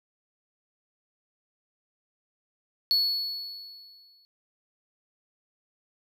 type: tone with exponential decay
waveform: triangle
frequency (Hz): 4399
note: C#8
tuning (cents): -14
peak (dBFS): -18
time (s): 2.91-4.25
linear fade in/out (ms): 0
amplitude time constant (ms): 290
effects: none